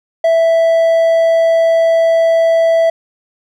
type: tone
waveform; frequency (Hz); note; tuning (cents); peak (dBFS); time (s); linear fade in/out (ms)
triangle; 659.3; E5; 0; -6; 0.24-2.9; 5
effects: none